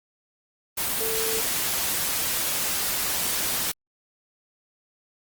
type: tone in noise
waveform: sine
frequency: 446.3 Hz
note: A4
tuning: 25 cents sharp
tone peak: -29 dBFS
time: 1-1.41 s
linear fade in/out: 10 ms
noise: white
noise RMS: -26 dBFS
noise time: 0.77-3.72 s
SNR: -6 dB
effects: Opus 24 kbps